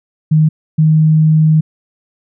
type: tone pair in turn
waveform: sine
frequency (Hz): 155.56 / 156.46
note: D#3 / D#3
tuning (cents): 0 / +10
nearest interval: unison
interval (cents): 10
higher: second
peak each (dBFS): -6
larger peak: neither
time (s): 0.31-0.49 / 0.78-1.61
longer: second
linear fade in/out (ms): 10
effects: none